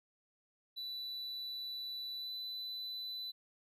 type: tone with pitch glide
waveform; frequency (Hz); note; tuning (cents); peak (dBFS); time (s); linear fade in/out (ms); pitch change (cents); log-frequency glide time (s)
triangle; 3968 to 3996; B7 to B7; +7 to +20; -39; 0.76-3.32; 20; +13; 2.17-2.31
effects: none